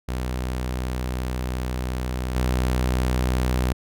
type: tone with level steps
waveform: sawtooth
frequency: 62.8 Hz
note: B1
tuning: 30 cents sharp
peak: -21 / -16 dBFS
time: 0.08-3.73 s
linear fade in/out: 10 ms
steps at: 2.35 s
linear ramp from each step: 5 ms
effects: none